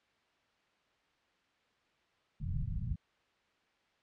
white low-pass noise, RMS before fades -36 dBFS, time 2.4-2.96 s, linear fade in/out 10 ms, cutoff 170 Hz, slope 48 dB/octave, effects white hiss -72 dBFS RMS until 4.02 s + low-pass 3000 Hz 12 dB/octave

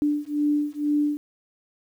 sine beating tone pair, 293.7 / 295.8 Hz, D4 / D4, 0 / +13 cents, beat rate 2.1 Hz, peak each -24 dBFS, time 0.02-1.17 s, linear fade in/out 0 ms, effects 9-bit

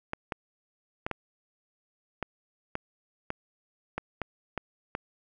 clicks, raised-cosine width 0.5 ms, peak -16 dBFS, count 11, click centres 0.134 / 0.322 / 1.065 / 1.113 / 2.227 / 2.754 / 3.304 / 3.98 / 4.217 / 4.577 / 4.951 s, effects none

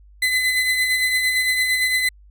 35% pulse tone with tremolo, 2022 Hz, B6, 40 cents sharp, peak -14 dBFS, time 0.22-2.09 s, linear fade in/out 5 ms, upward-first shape sine, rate 8.8 Hz, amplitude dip 40%, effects added 50 Hz sine -45 dBFS peak until 2.3 s

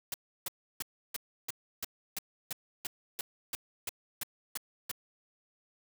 white noise bursts, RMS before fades -36 dBFS, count 15, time 0.12-4.915 s, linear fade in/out 2 ms, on 21 ms, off 320 ms, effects none

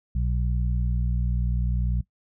harmonic tone, 60.4 Hz, B1, 38 cents flat, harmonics 1 / 2 / 3, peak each -23 / -29 / -33 dBFS, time 0.15-2.01 s, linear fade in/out 5 ms, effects noise-tail reverb RT60 0.1 s tail -18 dB re dry

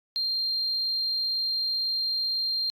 sine tone, 4186 Hz, C8, in tune, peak -24 dBFS, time 0.16-2.7 s, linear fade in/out 0 ms, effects tanh soft clip ceiling -20 dBFS + AAC 64 kbps

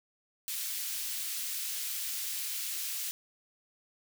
white high-pass noise, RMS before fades -36 dBFS, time 0.48-3.11 s, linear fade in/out 0 ms, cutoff 2500 Hz, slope 12 dB/octave, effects none

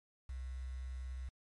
sine tone with quantisation, 64.2 Hz, C2, 32 cents flat, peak -40 dBFS, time 0.29-1.29 s, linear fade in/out 5 ms, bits 10, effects MP3 48 kbps

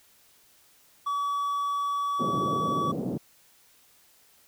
triangle tone, 1140 Hz, C#6, 48 cents sharp, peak -24 dBFS, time 1.06-2.92 s, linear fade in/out 10 ms
pink band-pass noise, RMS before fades -31 dBFS, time 2.19-3.18 s, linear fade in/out 10 ms, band 140 to 520 Hz, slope 24 dB/octave
effects white hiss -60 dBFS RMS until 4.47 s

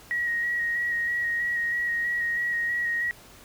sine tone with vibrato, 1896 Hz, A#6, 29 cents sharp, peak -24 dBFS, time 0.11-3.11 s, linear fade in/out 0 ms, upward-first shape square, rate 3.1 Hz, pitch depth 17 cents each way, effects pink hiss -50 dBFS RMS until 3.44 s

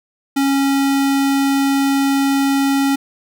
square tone, 275.4 Hz, C#4, 11 cents flat, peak -14 dBFS, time 0.36-2.96 s, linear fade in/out 10 ms, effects none

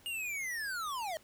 square linear sweep, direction down, 2870 to 607 Hz, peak -36 dBFS, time 0.06-1.17 s, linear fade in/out 0 ms, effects pink hiss -62 dBFS RMS until 1.23 s

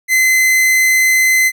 45% pulse tone, 2048 Hz, C7, 38 cents flat, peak -9 dBFS, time 0.08-1.52 s, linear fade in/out 50 ms, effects none

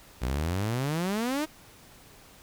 sawtooth exponential sweep, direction up, 58.3 to 319.4 Hz, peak -23 dBFS, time 0.21-1.46 s, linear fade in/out 20 ms, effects pink hiss -53 dBFS RMS until 2.42 s

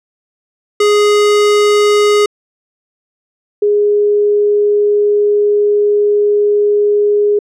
square / sine tone pair in turn, 415.3 / 413.7 Hz, G#4 / G#4, 0 / -7 cents, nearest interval unison, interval 7 cents, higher first, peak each -8 dBFS, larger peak neither, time 0.8-2.26 / 3.62-7.39 s, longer second, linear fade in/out 5 ms, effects low-pass 8000 Hz 12 dB/octave

